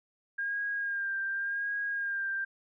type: tone with vibrato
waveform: sine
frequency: 1611 Hz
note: G6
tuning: 47 cents sharp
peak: -30 dBFS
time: 0.38-2.45 s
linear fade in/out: 10 ms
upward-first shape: sine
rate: 0.89 Hz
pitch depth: 33 cents each way
effects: none